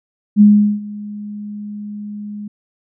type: tone with ADSR envelope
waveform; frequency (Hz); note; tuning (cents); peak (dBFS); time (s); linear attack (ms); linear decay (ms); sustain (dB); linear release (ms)
sine; 207.7; G#3; 0; -3; 0.36-2.48; 49; 390; -22; 6
effects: none